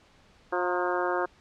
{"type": "harmonic tone with a mistuned harmonic", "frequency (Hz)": 178.3, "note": "F3", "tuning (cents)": 36, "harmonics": [2, 3, 4, 5, 6, 7, 8, 9], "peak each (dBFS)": [-30, -32, -33, -34, -35, -35, -36, -37], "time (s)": [0.52, 1.26], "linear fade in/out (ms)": 10, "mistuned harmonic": 5, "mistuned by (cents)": 58, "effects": ["pink hiss -59 dBFS RMS until 1.4 s", "low-pass 5000 Hz 12 dB/octave"]}